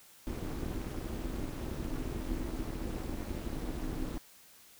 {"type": "noise with amplitude modulation", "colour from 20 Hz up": "brown", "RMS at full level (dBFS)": -33, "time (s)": [0.27, 4.18], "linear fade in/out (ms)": 0, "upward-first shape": "sine", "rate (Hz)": 288, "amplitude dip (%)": 95, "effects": ["white hiss -58 dBFS RMS until 4.79 s"]}